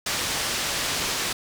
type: low-pass noise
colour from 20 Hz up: white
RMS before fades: -27 dBFS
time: 0.06-1.33 s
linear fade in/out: 5 ms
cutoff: 6400 Hz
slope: 12 dB/octave
effects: none